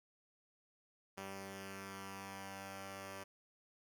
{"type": "tone pair together", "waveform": "5% pulse", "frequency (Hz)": [97.3, 194.76], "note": ["G2", "G3"], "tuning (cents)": [-12, -11], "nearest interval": "octave", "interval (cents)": 1201, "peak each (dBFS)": [-39, -37], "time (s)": [1.17, 3.24], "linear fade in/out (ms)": 10, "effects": []}